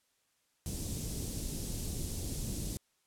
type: band-stop noise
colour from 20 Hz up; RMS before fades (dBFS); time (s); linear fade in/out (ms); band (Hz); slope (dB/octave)
pink; -37; 0.66-2.77; 0; 290 to 6600; 12
effects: white hiss -75 dBFS RMS until 3.06 s + low-pass 11000 Hz 12 dB/octave